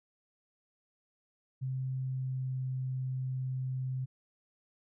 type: tone with pitch glide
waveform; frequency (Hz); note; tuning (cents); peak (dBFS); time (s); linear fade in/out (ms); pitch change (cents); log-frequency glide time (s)
sine; 130.81 to 129.83; C3 to C3; 0 to -13; -32; 1.61-4.06; 20; -13; 1.99-2.62
effects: none